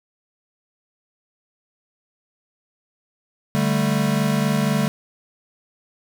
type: chord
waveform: square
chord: D suspended fourth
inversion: none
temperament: equal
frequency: 146.83 / 196 / 220 Hz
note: D3 / G3 / A3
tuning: 0 / 0 / 0 cents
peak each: -23 dBFS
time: 3.55-4.88 s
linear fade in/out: 0 ms
effects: none